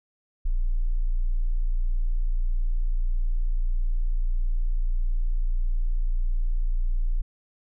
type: tone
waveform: sine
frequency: 29.2 Hz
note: A#0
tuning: 4 cents sharp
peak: -20 dBFS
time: 0.45-7.22 s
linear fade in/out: 10 ms
effects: none